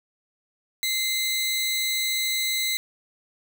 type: tone pair together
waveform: sawtooth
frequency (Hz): 2079 / 3925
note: C7 / B7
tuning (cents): -12 / -11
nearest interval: major seventh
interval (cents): 1101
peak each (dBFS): -23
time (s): 0.83-2.77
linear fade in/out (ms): 0
effects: none